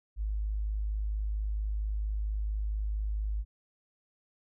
sine tone, 52.2 Hz, G#1, 10 cents sharp, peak -29 dBFS, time 0.16-3.45 s, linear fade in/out 50 ms, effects none

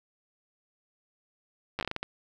slowing click train, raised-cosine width 0.3 ms, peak -16 dBFS, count 9, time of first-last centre 1.79-2.03 s, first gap 9 ms, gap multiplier 1.33, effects none

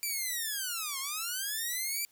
5% pulse linear two-way sweep, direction down then up, 2362 to 1046.5 to 2362 Hz, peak -22 dBFS, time 0.03-2.05 s, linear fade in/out 0 ms, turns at 0.99 s, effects white hiss -66 dBFS RMS until 2.11 s

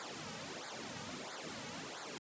pink noise with flanger, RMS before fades -45 dBFS, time 0-2.18 s, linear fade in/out 0 ms, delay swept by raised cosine 0.34 to 2.94 ms, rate 1.5 Hz, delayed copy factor -0.95, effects high-pass 150 Hz 12 dB/octave + resampled to 16000 Hz

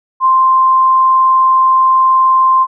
sine tone, 1046.5 Hz, C6, in tune, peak -6 dBFS, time 0.2-2.67 s, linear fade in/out 50 ms, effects none

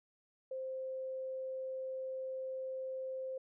sine tone, 523.3 Hz, C5, in tune, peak -38 dBFS, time 0.51-3.38 s, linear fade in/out 5 ms, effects none

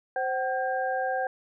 sine tone cluster, 522 / 760 / 1604 Hz, C5 / F#5 / G6, -4 / +46 / +39 cents, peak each -30 / -28 / -33 dBFS, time 0.16-1.27 s, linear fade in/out 2 ms, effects none

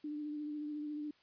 sine tone with vibrato, 298.3 Hz, D4, 27 cents sharp, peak -38 dBFS, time 0.04-1.11 s, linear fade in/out 5 ms, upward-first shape sine, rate 14 Hz, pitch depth 23 cents each way, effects white hiss -69 dBFS RMS until 1.22 s + resampled to 11025 Hz

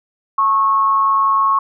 sine tone with amplitude modulation, 1095 Hz, C#6, 22 cents flat, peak -9 dBFS, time 0.38-1.59 s, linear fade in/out 5 ms, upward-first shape sine, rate 206 Hz, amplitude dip 50%, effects none

